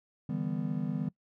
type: chord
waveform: triangle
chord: E minor seventh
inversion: third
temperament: just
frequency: 148.33 / 164.81 / 197.78 / 247.2 Hz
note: D3 / E3 / G3 / B3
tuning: +18 / 0 / +16 / +2 cents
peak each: -34 dBFS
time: 0.29-1.09 s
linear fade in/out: 5 ms
effects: noise-tail reverb RT60 0.1 s tail -22 dB re dry